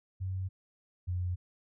sine tone pair in turn, 94 / 89.71 Hz, F#2 / F2, +28 / +47 cents, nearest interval minor second, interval 81 cents, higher first, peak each -32 / -30 dBFS, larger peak second, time 0.2-0.49 / 1.07-1.36 s, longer neither, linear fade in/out 20 ms, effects none

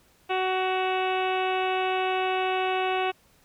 harmonic tone with a mistuned harmonic, 373.9 Hz, F#4, 18 cents sharp, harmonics 1 / 2 / 3 / 4 / 5 / 6 / 7 / 8 / 9 / 10, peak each -28 / -27 / -34 / -36 / -41 / -38 / -34 / -38 / -46 / -46 dBFS, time 0.29-3.12 s, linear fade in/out 20 ms, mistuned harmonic 8, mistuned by -32 cents, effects pink hiss -61 dBFS RMS until 3.44 s

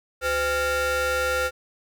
40% pulse ring-modulated tone, 440 Hz, A4, in tune, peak -18 dBFS, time 0.21-1.51 s, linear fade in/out 50 ms, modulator 950 Hz, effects none

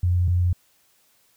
sine tone pair in turn, 88.9 / 88.9 Hz, F2 / F2, +31 / +31 cents, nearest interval unison, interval 0 cents, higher neither, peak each -17 dBFS, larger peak neither, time 0.03-0.28 / 0.28-0.53 s, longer neither, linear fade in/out 5 ms, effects white hiss -62 dBFS RMS until 1.36 s

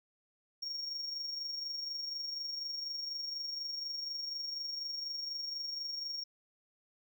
triangle tone with amplitude modulation, 5550 Hz, F8, 12 cents flat, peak -34 dBFS, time 0.62-6.24 s, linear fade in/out 10 ms, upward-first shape sine, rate 24.1 Hz, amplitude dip 45%, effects none

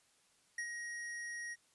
square tone with ADSR envelope, 1886 Hz, A#6, 20 cents sharp, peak -37 dBFS, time 0.58-1.56 s, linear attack 4 ms, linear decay 74 ms, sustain -5 dB, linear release 35 ms, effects white hiss -71 dBFS RMS until 1.74 s + resampled to 24000 Hz

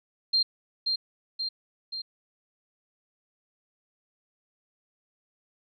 sine tone with echo, 4186 Hz, C8, in tune, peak -20 dBFS, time 0.33-0.43 s, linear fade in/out 10 ms, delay 530 ms, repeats 3, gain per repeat -4 dB, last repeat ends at 2.02 s, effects none

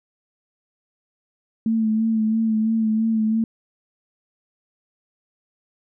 sine tone with vibrato, 221.2 Hz, A3, 9 cents sharp, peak -17 dBFS, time 1.66-3.44 s, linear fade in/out 2 ms, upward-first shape sine, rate 3 Hz, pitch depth 32 cents each way, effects none

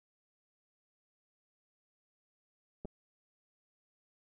clicks, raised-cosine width 2 ms, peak -30 dBFS, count 2, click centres 2.849 / 2.854 s, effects none

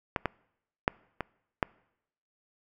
clicks, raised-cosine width 0.5 ms, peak -12 / -12 / -7 / -16 / -9 dBFS, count 5, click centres 0.162 / 0.257 / 0.879 / 1.207 / 1.628 s, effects noise-tail reverb RT60 0.8 s tail -25 dB re dry

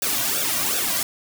white noise with flanger, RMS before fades -23 dBFS, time 0.02-1.03 s, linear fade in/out 2 ms, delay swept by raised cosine 0.96 to 2.36 ms, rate 2.7 Hz, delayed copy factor -0.95, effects none

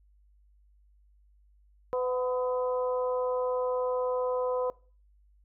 harmonic tone with a mistuned harmonic, 251.9 Hz, B3, 34 cents sharp, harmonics 2 / 3 / 4 / 5, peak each -27 / -41 / -35 / -44 dBFS, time 1.93-4.7 s, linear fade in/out 0 ms, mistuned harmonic 3, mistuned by -37 cents, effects noise-tail reverb RT60 0.4 s tail -22 dB re dry + added 50 Hz sine -59 dBFS peak until 5.44 s

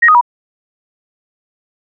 sine tone with pitch steps, 1879 / 1246 / 964 Hz, A#6 / D#6 / B5, +13 / +2 / -42 cents, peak -4 dBFS, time 0.02-0.212 s, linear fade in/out 10 ms, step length 64 ms, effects none

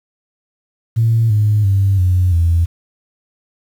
sine tone with pitch steps, 113.8 / 105.57 / 97.93 / 90.85 / 84.27 Hz, A#2 / G#2 / G2 / F#2 / E2, -41 / +29 / -1 / -31 / +39 cents, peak -9 dBFS, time 0.96-2.66 s, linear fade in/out 20 ms, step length 340 ms, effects tanh soft clip ceiling -5 dBFS + 7-bit

